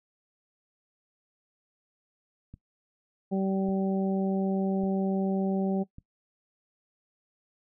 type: click train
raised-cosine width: 5 ms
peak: -32 dBFS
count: 4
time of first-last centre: 2.54-5.984 s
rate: 0.871 Hz
type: harmonic tone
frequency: 192.6 Hz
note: G3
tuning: 30 cents flat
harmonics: 1 / 2 / 3 / 4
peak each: -26 / -32 / -36 / -38 dBFS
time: 3.31-5.84 s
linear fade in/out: 20 ms
effects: noise-tail reverb RT60 0.1 s tail -19 dB re dry